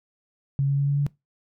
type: tone with pitch steps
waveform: sine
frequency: 138.59 / 139.72 / 140.85 / 141.99 / 143.15 Hz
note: C#3 / C#3 / C#3 / C#3 / D3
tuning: 0 / +14 / +28 / +42 / -44 cents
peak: -19 dBFS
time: 0.59-1.065 s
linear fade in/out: 0 ms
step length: 95 ms
effects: noise-tail reverb RT60 0.2 s tail -22 dB re dry